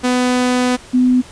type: tone pair in turn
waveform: sawtooth / sine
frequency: 249.7 / 251.7 Hz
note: B3 / B3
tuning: +19 / +33 cents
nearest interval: unison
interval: 14 cents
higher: second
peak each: -9 dBFS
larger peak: neither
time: 0.03-0.77 / 0.93-1.22 s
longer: first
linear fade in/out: 20 ms
effects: pink hiss -39 dBFS RMS until 1.31 s + resampled to 22050 Hz